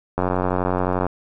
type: click train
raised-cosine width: 1 ms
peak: -7 dBFS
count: 82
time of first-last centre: 0.18-1.066 s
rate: 91.4 Hz
effects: none